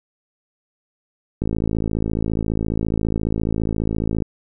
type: click train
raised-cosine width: 3 ms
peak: -9 dBFS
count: 154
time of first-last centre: 1.42-4.222 s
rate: 54.6 Hz
effects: none